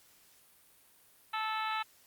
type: harmonic tone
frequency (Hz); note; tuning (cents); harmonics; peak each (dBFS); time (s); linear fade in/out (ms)
437.4; A4; -10; 2 / 3 / 4 / 5 / 6 / 7 / 8 / 9; -36 / -36 / -42 / -44 / -42 / -47 / -48 / -45; 1.33-1.83; 10
effects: white hiss -63 dBFS RMS until 2.06 s + Opus 48 kbps